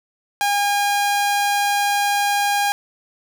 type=tone; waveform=sawtooth; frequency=812 Hz; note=G#5; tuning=39 cents flat; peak=-13 dBFS; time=0.41-2.72 s; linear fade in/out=0 ms; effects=none